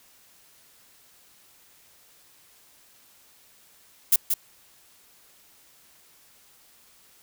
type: noise with echo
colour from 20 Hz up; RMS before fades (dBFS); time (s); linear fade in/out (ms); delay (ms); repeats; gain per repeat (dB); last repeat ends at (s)
violet; -17; 4.12-4.16; 5; 180; 1; -6; 4.34
effects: white hiss -57 dBFS RMS until 7.22 s